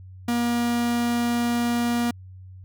45% pulse tone, 238.1 Hz, A#3, 37 cents sharp, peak -21 dBFS, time 0.28-2.11 s, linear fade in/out 5 ms, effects added 93 Hz sine -40 dBFS peak until 2.64 s

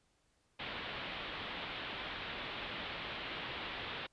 white low-pass noise, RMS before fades -43 dBFS, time 0.59-4.07 s, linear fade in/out 10 ms, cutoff 3700 Hz, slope 48 dB/octave, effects pink hiss -75 dBFS RMS until 4.12 s + resampled to 22050 Hz

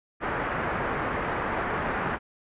white low-pass noise, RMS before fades -29 dBFS, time 0.2-2.19 s, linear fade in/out 50 ms, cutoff 1700 Hz, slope 24 dB/octave, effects resampled to 8000 Hz

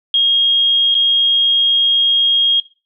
sine tone with dropouts, 3256 Hz, G#7, 35 cents flat, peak -10 dBFS, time 0.14-2.6 s, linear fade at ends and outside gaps 2 ms, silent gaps 0.944-0.95 s, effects noise-tail reverb RT60 0.3 s tail -18 dB re dry

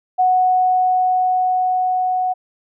sine tone with level ramp, 738 Hz, F#5, 5 cents flat, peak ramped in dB -11 to -16 dBFS, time 0.18-2.34 s, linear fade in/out 20 ms, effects none

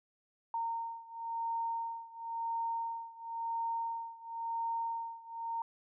sine beating tone pair, 919 / 919.96 Hz, A#5 / A#5, -25 / -23 cents, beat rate 0.96 Hz, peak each -37 / -39 dBFS, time 0.54-5.62 s, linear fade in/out 2 ms, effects none

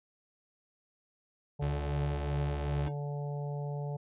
harmonic tone, 144.6 Hz, D3, 27 cents flat, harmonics 1 / 3 / 4 / 5 / 6, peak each -34 / -44 / -46 / -48 / -50 dBFS, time 1.59-3.97 s, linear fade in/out 10 ms
30% pulse tone, 71 Hz, C#2, 42 cents sharp, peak -30 dBFS, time 1.61-2.89 s, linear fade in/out 20 ms
square tone with exponential decay, 311.7 Hz, D#4, 3 cents sharp, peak -38 dBFS, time 2.87-2.95 s, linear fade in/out 2 ms, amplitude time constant 17 ms
effects resampled to 8000 Hz

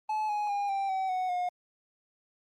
triangle tone with pitch steps, 860 / 834.6 / 809.9 / 785.9 / 762.6 / 740.1 / 718.2 Hz, A5 / G#5 / G#5 / G5 / G5 / F#5 / F5, -40 / +8 / -44 / +4 / -48 / 0 / +48 cents, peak -26 dBFS, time 0.09-1.49 s, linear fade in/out 5 ms, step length 200 ms, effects Opus 24 kbps

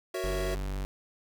square chord, F# dominant seventh, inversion none, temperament equal, 370 / 466.2 / 554.4 / 659.3 Hz, F#4 / A#4 / C#5 / E5, 0 / 0 / 0 / 0 cents, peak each -35 / -41 / -40 / -38 dBFS, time 0.14-0.55 s, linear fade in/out 5 ms
45% pulse tone, 48.33 Hz, G1, 24 cents flat, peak -31 dBFS, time 0.24-0.85 s, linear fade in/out 0 ms
effects 10-bit

